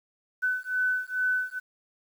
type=beating tone pair; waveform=sine; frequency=1504 / 1506.3 Hz; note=F#6 / F#6; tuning=+28 / +31 cents; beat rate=2.3 Hz; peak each=-28 dBFS; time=0.42-1.6 s; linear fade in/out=20 ms; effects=9-bit